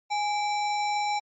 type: tone with sample-and-hold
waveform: sine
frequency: 830.6 Hz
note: G#5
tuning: in tune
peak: -24 dBFS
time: 0.1-1.2 s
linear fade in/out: 20 ms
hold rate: 3150 Hz
effects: MP3 32 kbps

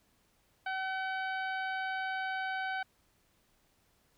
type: harmonic tone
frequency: 760 Hz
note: F#5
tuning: 46 cents sharp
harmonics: 1 / 2 / 3 / 4 / 5 / 6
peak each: -36 / -36 / -45 / -49 / -53 / -56 dBFS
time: 0.66-2.83 s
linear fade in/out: 5 ms
effects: pink hiss -71 dBFS RMS until 4.17 s

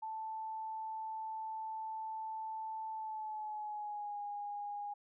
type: tone with pitch glide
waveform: sine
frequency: 880 to 821.1 Hz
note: A5 to G#5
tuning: 0 to -20 cents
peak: -39 dBFS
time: 0.02-4.94 s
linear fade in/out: 10 ms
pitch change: -120 cents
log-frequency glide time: 2.91-4.2 s
effects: none

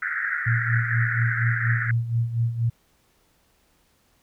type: band-pass noise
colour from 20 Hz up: pink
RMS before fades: -27 dBFS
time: 0.02-1.91 s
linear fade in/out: 2 ms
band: 1400 to 2000 Hz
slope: 96 dB/octave
type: tone with tremolo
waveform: sine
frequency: 116.54 Hz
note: A#2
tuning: in tune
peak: -18 dBFS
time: 0.46-2.7 s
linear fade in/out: 10 ms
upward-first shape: sine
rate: 4.2 Hz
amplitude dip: 70%
effects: pink hiss -64 dBFS RMS until 4.22 s

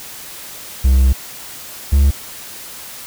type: tone pair in turn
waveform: triangle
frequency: 65.41 / 69.68 Hz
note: C2 / C#2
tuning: 0 / +10 cents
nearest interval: minor second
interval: 110 cents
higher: second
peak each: -6 dBFS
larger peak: neither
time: 0.84-1.13 / 1.92-2.11 s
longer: first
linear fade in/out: 10 ms
effects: white hiss -33 dBFS RMS until 3.06 s

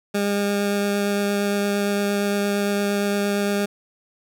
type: tone with vibrato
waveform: 20% pulse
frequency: 202.5 Hz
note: G#3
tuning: 43 cents flat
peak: -15 dBFS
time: 0.14-3.66 s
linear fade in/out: 10 ms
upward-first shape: triangle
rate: 8.7 Hz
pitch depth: 10 cents each way
effects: none

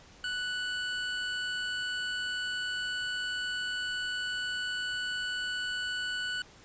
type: tone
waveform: 25% pulse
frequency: 1483 Hz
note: F#6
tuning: 4 cents sharp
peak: -28 dBFS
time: 0.24-6.42 s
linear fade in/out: 2 ms
effects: pink hiss -55 dBFS RMS until 6.64 s + resampled to 16000 Hz

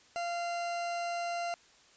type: tone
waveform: 40% pulse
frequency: 691 Hz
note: F5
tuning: 19 cents flat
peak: -32 dBFS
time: 0.16-1.54 s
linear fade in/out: 0 ms
effects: white hiss -61 dBFS RMS until 1.96 s + resampled to 16000 Hz

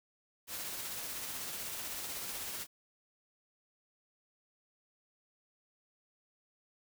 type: noise with tremolo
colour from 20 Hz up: white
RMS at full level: -40 dBFS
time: 0.47-2.67 s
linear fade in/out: 50 ms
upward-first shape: sine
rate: 16 Hz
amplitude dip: 25%
effects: none

